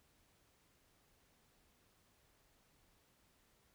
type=silence; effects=pink hiss -73 dBFS RMS until 3.74 s